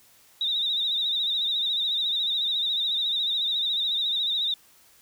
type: tone with vibrato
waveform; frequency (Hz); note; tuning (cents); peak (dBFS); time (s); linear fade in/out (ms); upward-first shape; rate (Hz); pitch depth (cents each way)
sine; 3729; A#7; 0; -23; 0.41-4.54; 2; sine; 14; 76
effects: white hiss -57 dBFS RMS until 5.01 s